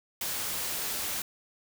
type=noise; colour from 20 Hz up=white; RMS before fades=-33 dBFS; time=0.21-1.22 s; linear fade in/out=2 ms; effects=none